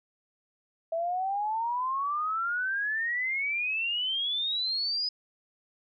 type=exponential sweep; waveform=sine; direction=up; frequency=650 to 5030 Hz; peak=-27 dBFS; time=0.92-5.09 s; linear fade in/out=5 ms; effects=none